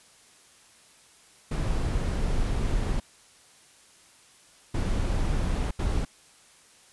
brown noise bursts at uneven times, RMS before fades -26 dBFS, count 3, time 1.51-3 / 4.74-5.71 / 5.79-6.05 s, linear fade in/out 5 ms, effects white hiss -56 dBFS RMS until 6.92 s + resampled to 24000 Hz

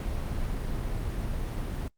brown noise, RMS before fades -31 dBFS, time 0-1.88 s, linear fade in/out 2 ms, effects noise-tail reverb RT60 0.1 s tail -21 dB re dry + Opus 32 kbps

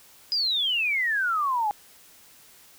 sine exponential sweep, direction down, 5020 to 809 Hz, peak -22 dBFS, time 0.32-1.71 s, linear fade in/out 0 ms, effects white hiss -53 dBFS RMS until 2.78 s

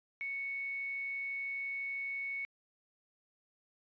sine tone with quantisation, 2217 Hz, C#7, in tune, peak -36 dBFS, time 0.21-2.45 s, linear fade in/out 0 ms, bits 8, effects resampled to 11025 Hz

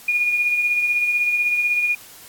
sine tone with tremolo, 2439 Hz, D#7, 35 cents flat, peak -15 dBFS, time 0.08-1.95 s, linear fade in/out 5 ms, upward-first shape sine, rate 16 Hz, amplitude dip 40%, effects white hiss -43 dBFS RMS until 2.28 s + AAC 64 kbps

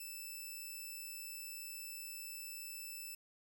5% pulse tone, 2637 Hz, E7, in tune, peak -36 dBFS, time 0-3.15 s, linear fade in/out 5 ms, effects none

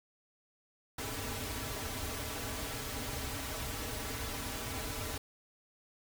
pink noise with comb filter, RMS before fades -39 dBFS, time 0.98-5.18 s, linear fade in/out 5 ms, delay 5.6 ms, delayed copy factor -0.95, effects none

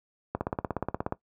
click train, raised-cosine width 1 ms, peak -14 dBFS, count 14, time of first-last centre 0.35-1.124 s, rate 16.8 Hz, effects noise-tail reverb RT60 0.1 s tail -18 dB re dry + high-pass 60 Hz 12 dB/octave

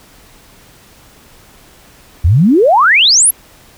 sine exponential sweep, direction up, 73.42 to 11840 Hz, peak -5 dBFS, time 2.24-3.31 s, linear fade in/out 10 ms, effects pink hiss -43 dBFS RMS until 3.77 s

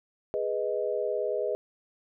sine chord, G# minor, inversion none, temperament equal with one note detuned, 415.3 / 493.9 / 624.4 Hz, G#4 / B4 / D#5, 0 / 0 / +6 cents, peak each -31 dBFS, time 0.34-1.55 s, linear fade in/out 0 ms, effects none

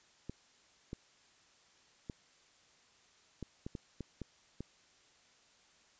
clicks, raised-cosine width 3 ms, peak -28 dBFS, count 9, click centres 0.296 / 0.931 / 2.098 / 3.427 / 3.665 / 3.752 / 4.007 / 4.217 / 4.606 s, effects white hiss -66 dBFS RMS until 5.99 s + resampled to 16000 Hz

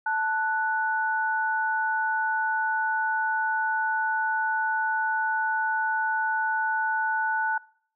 sine tone pair together, 880 / 1480 Hz, A5 / F#6, 0 / 0 cents, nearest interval major sixth, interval 900 cents, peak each -26 dBFS, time 0.06-7.58 s, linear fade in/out 5 ms, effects noise-tail reverb RT60 0.6 s tail -24 dB re dry

